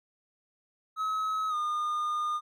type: tone with pitch glide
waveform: triangle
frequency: 1282 to 1217.1 Hz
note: E6 to D#6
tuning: -49 to -39 cents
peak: -26 dBFS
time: 0.96-2.41 s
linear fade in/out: 50 ms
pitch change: -90 cents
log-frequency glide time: 1.49-1.55 s
effects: none